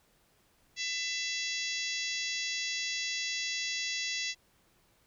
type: harmonic tone with a mistuned harmonic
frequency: 668 Hz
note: E5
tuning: 23 cents sharp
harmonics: 3 / 4 / 5 / 6 / 7 / 8 / 9 / 10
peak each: -38 / -39 / -40 / -41 / -41 / -42 / -43 / -43 dBFS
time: 0.76-4.35 s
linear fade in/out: 50 ms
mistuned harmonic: 5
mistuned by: +16 cents
effects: pink hiss -68 dBFS RMS until 5.06 s